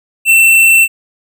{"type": "tone", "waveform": "square", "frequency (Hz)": 2687, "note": "E7", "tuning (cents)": 33, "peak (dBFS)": -5, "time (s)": [0.25, 0.88], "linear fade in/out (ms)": 50, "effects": []}